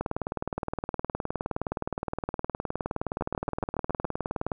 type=two click trains; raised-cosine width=1 ms; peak=-15 / -15 dBFS; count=88 / 7; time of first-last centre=0.01-4.518 / 3.21-4.046 s; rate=19.3 / 7.18 Hz; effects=none